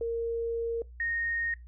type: tone pair in turn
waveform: sine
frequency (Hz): 462.6 / 1854.5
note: A#4 / A#6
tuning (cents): -13 / -9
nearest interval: 2 octaves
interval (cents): 2404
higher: second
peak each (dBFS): -28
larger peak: neither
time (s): 0.01-0.82 / 1-1.54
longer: first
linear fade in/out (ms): 2
effects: noise-tail reverb RT60 0.2 s tail -22 dB re dry + added 60 Hz sine -45 dBFS peak until 1.67 s